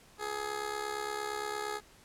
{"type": "tone with amplitude modulation", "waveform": "15% pulse", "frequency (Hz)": 420, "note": "G#4", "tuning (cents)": 19, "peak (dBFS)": -25, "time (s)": [0.18, 1.81], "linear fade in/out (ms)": 50, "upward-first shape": "sine", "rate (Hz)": 68.7, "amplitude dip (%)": 70, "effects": ["pink hiss -59 dBFS RMS until 2.04 s", "low-pass 12000 Hz 12 dB/octave"]}